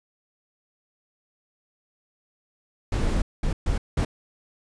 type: noise bursts at uneven times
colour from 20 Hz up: brown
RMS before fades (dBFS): -23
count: 4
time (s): 2.92-3.22 / 3.43-3.53 / 3.66-3.78 / 3.97-4.05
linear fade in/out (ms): 5
effects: resampled to 22050 Hz